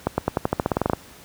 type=accelerating click train; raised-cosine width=1 ms; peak=-5 dBFS; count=14; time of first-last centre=0.07-0.934 s; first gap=110 ms; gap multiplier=0.91; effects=pink hiss -46 dBFS RMS until 1.24 s + high-pass 60 Hz 12 dB/octave